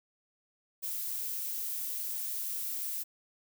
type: noise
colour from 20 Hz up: violet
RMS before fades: -36 dBFS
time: 0.82-3.04 s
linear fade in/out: 20 ms
effects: none